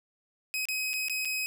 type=tone with dropouts; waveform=sawtooth; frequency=2532 Hz; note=D#7; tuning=30 cents sharp; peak=-26 dBFS; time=0.54-1.46 s; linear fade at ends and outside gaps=0 ms; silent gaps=0.654-0.686 / 0.933-0.938 / 1.084-1.097 / 1.249-1.254 s; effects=none